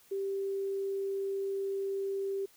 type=tone; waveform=sine; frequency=392 Hz; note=G4; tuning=in tune; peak=-31 dBFS; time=0.11-2.46 s; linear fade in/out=10 ms; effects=white hiss -62 dBFS RMS until 2.56 s